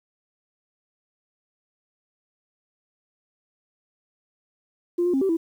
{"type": "tone with pitch steps", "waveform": "sine", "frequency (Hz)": [348.8, 354.7, 269, 385.8, 330], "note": ["F4", "F4", "C4", "G4", "E4"], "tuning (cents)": [-2, 27, 48, -28, 2], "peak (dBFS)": -18, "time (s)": [4.98, 5.37], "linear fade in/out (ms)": 10, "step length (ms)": 78, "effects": ["tanh soft clip ceiling -14 dBFS", "9-bit"]}